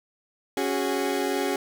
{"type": "chord", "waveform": "30% pulse", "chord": "C# suspended fourth", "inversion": "none", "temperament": "equal with one note detuned", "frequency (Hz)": [277.2, 370, 412.7], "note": ["C#4", "F#4", "G#4"], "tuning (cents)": [0, 0, -11], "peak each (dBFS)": -26, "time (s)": [0.57, 1.56], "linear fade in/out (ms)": 2, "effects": []}